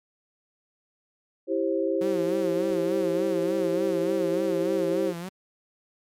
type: chord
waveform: sine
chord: C major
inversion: first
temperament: equal with one note detuned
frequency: 329.6 / 392 / 533.6 Hz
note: E4 / G4 / C5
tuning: 0 / 0 / +34 cents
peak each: -27 dBFS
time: 1.47-5.14 s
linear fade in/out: 50 ms
type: tone with vibrato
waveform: sawtooth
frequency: 181.6 Hz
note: F#3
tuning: 32 cents flat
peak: -29 dBFS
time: 2.01-5.29 s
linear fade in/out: 5 ms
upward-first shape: sine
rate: 3.4 Hz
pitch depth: 130 cents each way
effects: MP3 96 kbps